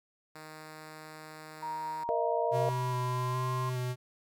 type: tone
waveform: 5% pulse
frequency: 155.7 Hz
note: D#3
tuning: 2 cents sharp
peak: -34 dBFS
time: 0.35-2.04 s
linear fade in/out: 5 ms
type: tone with pitch glide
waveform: sine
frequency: 940 to 1049 Hz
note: A#5 to C6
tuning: +14 to +4 cents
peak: -34 dBFS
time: 1.62-3.7 s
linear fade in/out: 10 ms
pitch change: +190 cents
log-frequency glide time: 2.43-3.5 s
type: chord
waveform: sine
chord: Bb suspended fourth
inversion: none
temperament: equal with one note detuned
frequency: 466.2 / 622.3 / 682.5 Hz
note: Bb4 / Eb5 / F5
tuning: 0 / 0 / -40 cents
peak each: -32 dBFS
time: 2.09-2.69 s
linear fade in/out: 0 ms
type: tone with vibrato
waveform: square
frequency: 126.1 Hz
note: B2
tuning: 36 cents sharp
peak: -32 dBFS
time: 2.51-3.96 s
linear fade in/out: 50 ms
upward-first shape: square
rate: 1.2 Hz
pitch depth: 12 cents each way
effects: none